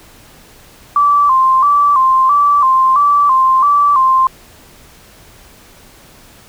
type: tone with vibrato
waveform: sine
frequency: 1102 Hz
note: C#6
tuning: 11 cents flat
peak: -7 dBFS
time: 0.96-4.27 s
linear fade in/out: 2 ms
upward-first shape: square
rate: 1.5 Hz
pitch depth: 86 cents each way
effects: pink hiss -42 dBFS RMS until 6.48 s